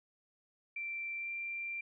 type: tone with pitch glide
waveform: sine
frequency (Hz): 2349 to 2365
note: D7 to D7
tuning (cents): 0 to +12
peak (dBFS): -37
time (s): 0.76-1.81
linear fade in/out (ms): 5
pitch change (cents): +12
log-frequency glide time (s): 1.17-1.3
effects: none